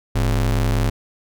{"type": "ring-modulated tone", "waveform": "square", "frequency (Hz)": 77.78, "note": "D#2", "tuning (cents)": 0, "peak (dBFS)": -14, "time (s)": [0.15, 0.9], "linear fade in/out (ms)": 10, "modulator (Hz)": 32.7, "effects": []}